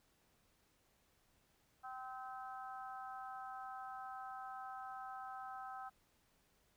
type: harmonic tone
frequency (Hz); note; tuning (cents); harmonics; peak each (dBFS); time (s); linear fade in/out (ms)
257.8; C4; -26; 3 / 4 / 5 / 6; -48 / -56 / -50 / -57; 1.83-5.9; 20
effects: pink hiss -75 dBFS RMS until 6.76 s